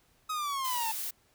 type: linear sweep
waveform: 45% pulse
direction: down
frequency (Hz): 1273 to 874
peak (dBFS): -31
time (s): 0.29-0.92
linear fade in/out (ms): 10
type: noise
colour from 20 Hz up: blue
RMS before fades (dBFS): -36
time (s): 0.64-1.11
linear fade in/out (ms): 10
effects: pink hiss -67 dBFS RMS until 1.34 s